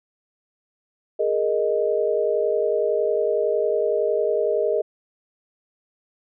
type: chord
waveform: sine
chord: Ab suspended second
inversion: none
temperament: equal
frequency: 415.3 / 466.2 / 622.3 Hz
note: Ab4 / Bb4 / Eb5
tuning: 0 / 0 / 0 cents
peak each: -23 dBFS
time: 1.19-4.82 s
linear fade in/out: 10 ms
effects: none